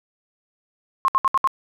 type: tone bursts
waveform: sine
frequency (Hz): 1072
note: C6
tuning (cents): +42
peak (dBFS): -14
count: 5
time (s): 1.05-1.474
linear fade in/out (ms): 0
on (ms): 32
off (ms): 66
effects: none